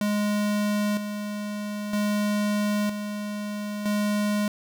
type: tone with tremolo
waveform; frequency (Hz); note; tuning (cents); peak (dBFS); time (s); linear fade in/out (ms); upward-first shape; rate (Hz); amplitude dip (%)
square; 207.7; G#3; 0; -23; 0.01-4.48; 2; square; 0.52; 55
effects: none